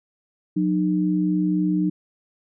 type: tone pair together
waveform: sine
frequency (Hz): 181.47 / 305.2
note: F#3 / D#4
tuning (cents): -33 / -33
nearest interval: major sixth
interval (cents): 900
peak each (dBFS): -21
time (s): 0.56-1.9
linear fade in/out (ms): 10
effects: none